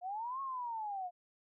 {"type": "linear two-way sweep", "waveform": "sine", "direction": "up then down", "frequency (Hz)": [698.5, 1100, 698.5], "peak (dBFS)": -37, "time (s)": [0.01, 1.11], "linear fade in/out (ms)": 50, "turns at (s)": 0.41, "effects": []}